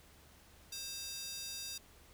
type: tone with high-pass filter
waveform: square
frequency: 530 Hz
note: C5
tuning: 22 cents sharp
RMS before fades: -44 dBFS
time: 0.72-1.78 s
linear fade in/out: 5 ms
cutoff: 4600 Hz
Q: 2
effects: added 73 Hz sine -66 dBFS peak until 2.13 s + pink hiss -62 dBFS RMS until 2.13 s